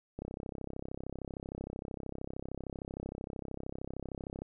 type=click train; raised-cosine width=2 ms; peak=-26 dBFS; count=141; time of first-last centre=0.19-4.42 s; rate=33.1 Hz; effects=none